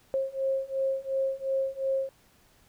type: beating tone pair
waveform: sine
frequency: 535 / 537.8 Hz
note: C5 / C5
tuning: +38 / +47 cents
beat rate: 2.8 Hz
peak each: -30 / -29 dBFS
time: 0.14-2.09 s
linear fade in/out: 0 ms
effects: pink hiss -62 dBFS RMS until 2.68 s